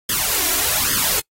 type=noise with flanger; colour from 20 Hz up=white; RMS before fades=-19 dBFS; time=0.09-1.2 s; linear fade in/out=5 ms; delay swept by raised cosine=0.61 to 3.01 ms; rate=1.2 Hz; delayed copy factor=+0.85; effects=noise-tail reverb RT60 0.1 s tail -24 dB re dry + AAC 48 kbps